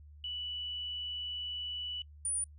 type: tone pair in turn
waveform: sine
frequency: 2960 / 9446 Hz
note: F#7 / D9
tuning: 0 / +9 cents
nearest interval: octave + minor sixth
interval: 2009 cents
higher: second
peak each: -36 / -31 dBFS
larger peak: second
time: 0.24-2.02 / 2.25-2.44 s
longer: first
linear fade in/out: 2 ms
effects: noise-tail reverb RT60 0.1 s tail -25 dB re dry + added 74 Hz sine -51 dBFS peak until 2.58 s